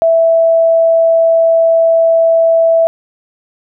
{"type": "tone", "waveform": "sine", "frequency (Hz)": 659, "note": "E5", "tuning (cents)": -1, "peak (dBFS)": -6, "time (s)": [0.02, 2.87], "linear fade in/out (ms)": 0, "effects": []}